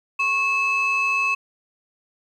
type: tone pair together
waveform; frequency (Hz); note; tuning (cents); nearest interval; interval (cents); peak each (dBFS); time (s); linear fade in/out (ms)
sine; 1097.1 / 2605; C#6 / E7; -18 / -21; octave + minor third; 1497; -22 / -18; 0.19-1.35; 10
effects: tanh soft clip ceiling -15 dBFS + 9-bit